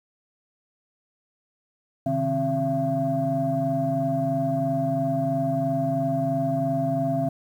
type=tone cluster; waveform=sine; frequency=131.5 / 154.5 / 266.5 / 675 Hz; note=C3 / D#3 / C4 / E5; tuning=+9 / -12 / +32 / +41 cents; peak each=-30 / -28 / -26 / -24 dBFS; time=2.06-7.29 s; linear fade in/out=5 ms; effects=tanh soft clip ceiling -14 dBFS + 9-bit